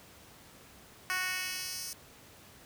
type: tone with high-pass filter sweep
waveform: 10% pulse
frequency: 368.8 Hz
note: F#4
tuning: 6 cents flat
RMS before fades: -36 dBFS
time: 1.1-1.93 s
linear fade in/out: 0 ms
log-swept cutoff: 1400 to 6600 Hz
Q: 1.2
effects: pink hiss -55 dBFS RMS until 2.65 s + high-pass 60 Hz 12 dB/octave